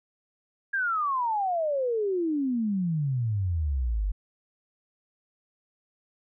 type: exponential sweep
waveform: sine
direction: down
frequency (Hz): 1640 to 46.25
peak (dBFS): -24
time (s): 0.73-4.12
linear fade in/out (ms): 10
effects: none